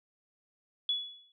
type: tone with exponential decay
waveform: sine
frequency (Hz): 3400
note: G#7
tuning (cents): +40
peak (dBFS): -25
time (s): 0.89-1.32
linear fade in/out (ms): 2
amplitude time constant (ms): 92
effects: none